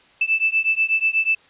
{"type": "beating tone pair", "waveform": "sine", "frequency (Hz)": [2635, 2643.2], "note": ["E7", "E7"], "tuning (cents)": [-1, 4], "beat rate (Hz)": 8.2, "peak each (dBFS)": -20, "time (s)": [0.21, 1.35], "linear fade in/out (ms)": 5, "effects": ["white hiss -53 dBFS RMS until 1.49 s", "resampled to 8000 Hz"]}